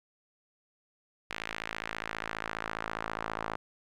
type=tone with band-pass filter sweep; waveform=sawtooth; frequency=54.8 Hz; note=A1; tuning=6 cents flat; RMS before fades=-38 dBFS; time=1.3-3.56 s; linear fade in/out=5 ms; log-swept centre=2300 to 1100 Hz; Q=1.4; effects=none